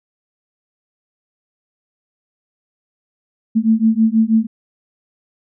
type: beating tone pair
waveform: sine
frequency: 219.4 / 225.6 Hz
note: A3 / A3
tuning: -5 / +44 cents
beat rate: 6.2 Hz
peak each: -14 dBFS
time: 3.55-4.47 s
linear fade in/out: 20 ms
effects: none